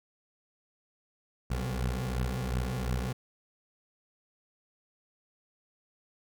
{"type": "beating tone pair", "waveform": "20% pulse", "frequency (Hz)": [61.74, 64.54], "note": ["B1", "C2"], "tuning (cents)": [0, -23], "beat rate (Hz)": 2.8, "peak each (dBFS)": [-27, -29], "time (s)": [1.5, 3.13], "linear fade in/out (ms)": 10, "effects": []}